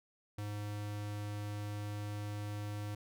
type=tone; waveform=square; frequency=103.83 Hz; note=G#2; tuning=in tune; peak=-39 dBFS; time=0.38-2.95 s; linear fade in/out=5 ms; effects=none